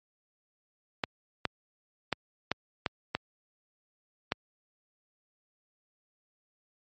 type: clicks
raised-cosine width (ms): 0.3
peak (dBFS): -11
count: 7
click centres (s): 1.038 / 1.453 / 2.127 / 2.516 / 2.862 / 3.15 / 4.321
effects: high-pass 80 Hz 12 dB/octave + MP3 32 kbps